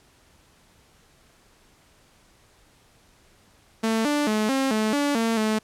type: tone with pitch steps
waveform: sawtooth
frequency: 223.4 / 293.6 / 214.6 / 268.4 / 216.5 / 287.7 / 227.3 / 216.7 Hz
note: A3 / D4 / A3 / C4 / A3 / D4 / A#3 / A3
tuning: +27 / 0 / -43 / +44 / -28 / -36 / -43 / -26 cents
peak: -17 dBFS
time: 3.83-5.59 s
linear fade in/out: 10 ms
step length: 220 ms
effects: pink hiss -58 dBFS RMS until 5.63 s + low-pass 11000 Hz 12 dB/octave